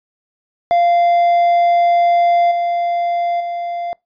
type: tone with level steps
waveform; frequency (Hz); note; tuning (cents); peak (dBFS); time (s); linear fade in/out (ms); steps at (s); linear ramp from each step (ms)
triangle; 693; F5; -14; -8 / -13 / -18; 0.71-3.93; 0; 2.51 / 3.4; 5
effects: noise-tail reverb RT60 0.2 s tail -25 dB re dry + resampled to 11025 Hz